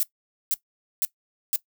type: noise bursts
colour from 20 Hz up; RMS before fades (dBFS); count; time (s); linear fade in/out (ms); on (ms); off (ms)
violet; -23; 4; 0-1.56; 0; 30; 480
effects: noise-tail reverb RT60 0.1 s tail -18 dB re dry